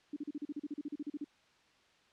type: tone bursts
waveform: sine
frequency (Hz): 293.7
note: D4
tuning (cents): 0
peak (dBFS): -36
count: 16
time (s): 0.13-1.244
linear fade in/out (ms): 5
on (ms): 34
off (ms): 38
effects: white hiss -67 dBFS RMS until 2.12 s + low-pass 4000 Hz 12 dB/octave